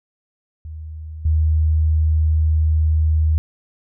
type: tone with level steps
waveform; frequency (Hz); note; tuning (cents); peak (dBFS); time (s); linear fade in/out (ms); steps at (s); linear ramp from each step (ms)
sine; 78.3; D#2; +11; -29 / -13; 0.65-3.38; 0; 1.25; 5
effects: none